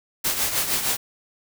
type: noise with tremolo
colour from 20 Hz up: white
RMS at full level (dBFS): -21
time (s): 0.24-0.97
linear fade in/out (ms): 10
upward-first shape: triangle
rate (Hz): 6.5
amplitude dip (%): 65
effects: none